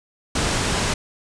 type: low-pass noise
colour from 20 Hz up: pink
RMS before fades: -22 dBFS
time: 0.35-0.94 s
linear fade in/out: 5 ms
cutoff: 9300 Hz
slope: 48 dB/octave
effects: none